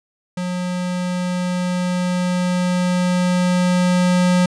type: tone with level ramp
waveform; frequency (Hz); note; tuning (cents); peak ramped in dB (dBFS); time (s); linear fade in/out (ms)
square; 180; F#3; -47; -22 to -13; 0.37-4.46; 5
effects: resampled to 22050 Hz